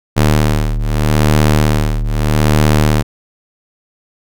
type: ring-modulated tone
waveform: sawtooth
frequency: 76 Hz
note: D#2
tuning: 40 cents flat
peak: -3 dBFS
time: 0.16-3.03 s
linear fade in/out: 20 ms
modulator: 37.6 Hz
effects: none